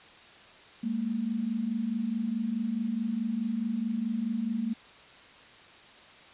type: tone pair together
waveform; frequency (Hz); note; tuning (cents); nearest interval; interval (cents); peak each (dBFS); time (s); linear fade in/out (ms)
sine; 205.6 / 230.3; G#3 / A#3; -17 / -21; major second; 196; -33 / -29; 0.83-4.74; 10
effects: white hiss -52 dBFS RMS until 6.33 s + resampled to 8000 Hz